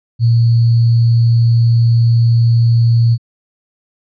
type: tone with sample-and-hold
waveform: sine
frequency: 116.54 Hz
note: A#2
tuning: in tune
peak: -7 dBFS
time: 0.19-3.18 s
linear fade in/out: 50 ms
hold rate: 4410 Hz
effects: resampled to 11025 Hz